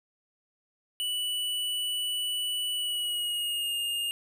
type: tone with pitch glide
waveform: square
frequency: 2960 to 2831 Hz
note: F#7 to F7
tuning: 0 to +23 cents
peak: -29 dBFS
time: 1-4.11 s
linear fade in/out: 0 ms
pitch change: -77 cents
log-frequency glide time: 2.74-3.75 s
effects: 11-bit